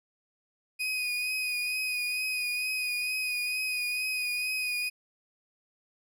35% pulse tone with vibrato, 2489 Hz, D#7, in tune, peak -27 dBFS, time 0.79-4.9 s, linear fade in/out 20 ms, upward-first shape triangle, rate 2.2 Hz, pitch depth 30 cents each way, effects none

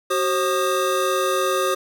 square tone cluster, 375.9 / 534 / 1225 Hz, F#4 / C5 / D#6, +27 / +35 / -27 cents, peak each -24 dBFS, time 0.1-1.75 s, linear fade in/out 10 ms, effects none

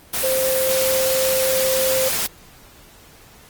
sine tone in noise, 523.3 Hz, C5, in tune, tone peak -18 dBFS, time 0.23-2.09 s, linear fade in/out 10 ms, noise white, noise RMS -22 dBFS, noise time 0.13-2.27 s, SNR +1 dB, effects pink hiss -47 dBFS RMS until 3.49 s + Opus 24 kbps

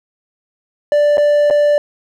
triangle tone with dropouts, 587.3 Hz, D5, in tune, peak -7 dBFS, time 0.92-1.78 s, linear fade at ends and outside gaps 1 ms, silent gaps 1.172-1.18 / 1.501-1.508 s, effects none

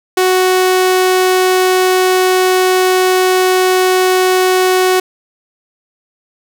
sawtooth tone, 370.4 Hz, F#4, 2 cents sharp, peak -5 dBFS, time 0.17-5 s, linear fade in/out 5 ms, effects none

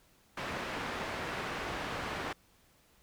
white low-pass noise, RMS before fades -38 dBFS, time 0.37-2.33 s, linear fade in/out 5 ms, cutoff 1800 Hz, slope 12 dB/octave, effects pink hiss -66 dBFS RMS until 3.02 s

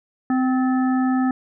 harmonic tone with a mistuned harmonic, 258.1 Hz, C4, 23 cents flat, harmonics 1 / 3 / 5 / 7, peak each -17 / -27 / -31 / -34 dBFS, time 0.3-1.31 s, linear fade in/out 2 ms, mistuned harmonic 7, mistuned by -54 cents, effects none

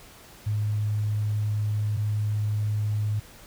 sine tone pair in turn, 105.5 / 105.5 Hz, G#2 / G#2, +28 / +28 cents, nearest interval unison, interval 0 cents, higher neither, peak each -23 dBFS, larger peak neither, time 0.46-1.97 / 1.97-3.2 s, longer first, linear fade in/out 10 ms, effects pink hiss -49 dBFS RMS until 3.46 s

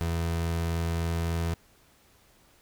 30% pulse tone, 83.5 Hz, E2, 23 cents sharp, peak -24 dBFS, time 0.01-1.54 s, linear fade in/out 0 ms, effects pink hiss -61 dBFS RMS until 2.61 s

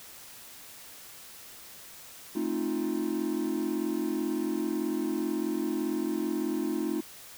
triangle chord, F dominant seventh, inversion first, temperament equal with one note detuned, 220 / 266.2 / 311.1 / 349.2 Hz, A3 / C4 / Eb4 / F4, 0 / +30 / 0 / 0 cents, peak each -33 / -33 / -29 / -31 dBFS, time 2.35-7.01 s, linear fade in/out 10 ms, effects tanh soft clip ceiling -16 dBFS + white hiss -48 dBFS RMS until 7.37 s

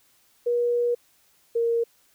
sine tone pair in turn, 480 / 465.3 Hz, B4 / A#4, -49 / -3 cents, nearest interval minor second, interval 54 cents, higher first, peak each -20 dBFS, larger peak neither, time 0.46-0.95 / 1.55-1.84 s, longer first, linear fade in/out 10 ms, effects white hiss -62 dBFS RMS until 2.14 s

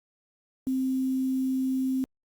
sine tone with quantisation, 261.6 Hz, C4, in tune, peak -24 dBFS, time 0.67-2.04 s, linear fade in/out 0 ms, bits 8, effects Opus 48 kbps

